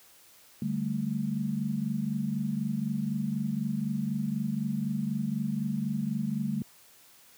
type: chord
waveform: sine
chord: D suspended fourth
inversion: none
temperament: equal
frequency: 146.83 / 196 / 220 Hz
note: D3 / G3 / A3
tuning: 0 / 0 / 0 cents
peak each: -34 / -32 / -31 dBFS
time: 0.62-6.62 s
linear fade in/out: 2 ms
effects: white hiss -57 dBFS RMS until 7.37 s + high-pass 60 Hz 12 dB/octave